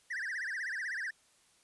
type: tone with vibrato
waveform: triangle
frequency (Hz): 1760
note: A6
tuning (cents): 0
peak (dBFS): -33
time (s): 0.1-1.11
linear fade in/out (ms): 10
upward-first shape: triangle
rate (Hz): 16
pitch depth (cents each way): 260
effects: white hiss -67 dBFS RMS until 1.63 s + resampled to 24000 Hz